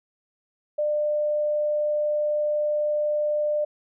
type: tone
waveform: sine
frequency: 598 Hz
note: D5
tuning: 31 cents sharp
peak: -21 dBFS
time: 0.78-3.65 s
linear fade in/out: 10 ms
effects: none